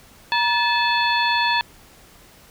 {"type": "harmonic tone with a mistuned harmonic", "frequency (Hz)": 868, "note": "A5", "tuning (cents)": -24, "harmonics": [1, 2, 3, 4, 5], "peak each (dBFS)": [-20, -23, -25, -26, -27], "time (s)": [0.32, 1.61], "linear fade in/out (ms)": 0, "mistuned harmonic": 1, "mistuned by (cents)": 150, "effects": ["pink hiss -49 dBFS RMS until 2.5 s"]}